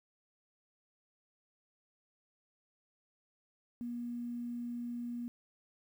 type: tone with quantisation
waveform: sine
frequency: 239.5 Hz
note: A#3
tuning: 47 cents sharp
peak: -37 dBFS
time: 3.81-5.28 s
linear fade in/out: 0 ms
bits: 11
effects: none